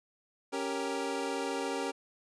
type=chord; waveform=25% pulse; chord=G diminished; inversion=second; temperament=equal; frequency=277.2 / 392 / 466.2 Hz; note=Db4 / G4 / Bb4; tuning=0 / 0 / 0 cents; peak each=-33 dBFS; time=0.52-1.92 s; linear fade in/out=20 ms; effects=resampled to 22050 Hz